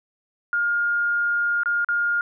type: tone with dropouts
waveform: sine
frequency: 1416 Hz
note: F6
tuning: 23 cents sharp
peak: -19 dBFS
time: 0.53-2.21 s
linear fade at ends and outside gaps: 1 ms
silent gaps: 1.634-1.658 / 1.846-1.887 s
effects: none